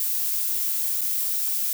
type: noise with dropouts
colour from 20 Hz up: violet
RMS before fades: -25 dBFS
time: 0-1.73 s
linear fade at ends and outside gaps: 1 ms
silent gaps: 1.01-1.015 s
effects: none